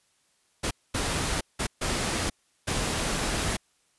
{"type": "noise bursts at uneven times", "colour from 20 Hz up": "pink", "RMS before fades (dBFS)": -28, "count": 5, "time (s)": [[0.63, 0.71], [0.94, 1.41], [1.59, 1.67], [1.81, 2.3], [2.67, 3.57]], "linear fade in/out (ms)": 10, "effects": ["white hiss -68 dBFS RMS until 3.98 s", "resampled to 24000 Hz"]}